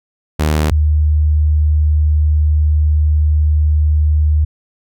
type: tone pair in turn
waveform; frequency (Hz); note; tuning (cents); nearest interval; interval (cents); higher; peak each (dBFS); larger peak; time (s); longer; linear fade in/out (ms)
sawtooth / sine; 76.6 / 75.94; D#2 / D#2; -27 / -41; unison; 14; first; -8 / -9; first; 0.39-0.71 / 0.71-4.45; second; 10
effects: none